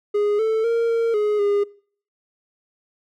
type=tone with pitch steps; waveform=triangle; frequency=413.7 / 441.9 / 463 / 460.2 / 419.4 / 407 Hz; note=G#4 / A4 / A#4 / A#4 / G#4 / G#4; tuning=-7 / +7 / -12 / -22 / +17 / -35 cents; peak=-15 dBFS; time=0.14-1.64 s; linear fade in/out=10 ms; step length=250 ms; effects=noise-tail reverb RT60 0.5 s tail -23 dB re dry